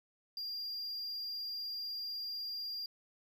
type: tone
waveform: triangle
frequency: 4792 Hz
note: D8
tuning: 34 cents sharp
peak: -37 dBFS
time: 0.37-2.86 s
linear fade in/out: 2 ms
effects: none